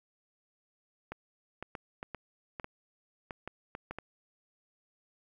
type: clicks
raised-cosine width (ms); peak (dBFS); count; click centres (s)
0.5; -24; 12; 1.12 / 1.626 / 1.752 / 2.029 / 2.147 / 2.598 / 2.644 / 3.308 / 3.476 / 3.751 / 3.91 / 3.986
effects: 10-bit